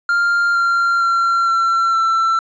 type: tone with pitch steps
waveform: triangle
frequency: 1396.9 / 1382.5 / 1368.2 / 1354 / 1340 Hz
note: F6 / F6 / F6 / E6 / E6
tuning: 0 / -18 / -36 / +46 / +28 cents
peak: -11 dBFS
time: 0.09-2.39 s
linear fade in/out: 2 ms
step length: 460 ms
effects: resampled to 16000 Hz